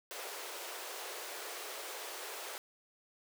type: high-pass noise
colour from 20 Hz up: pink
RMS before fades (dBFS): -44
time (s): 0.11-2.58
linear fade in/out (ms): 0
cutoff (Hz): 370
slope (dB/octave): 48
effects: none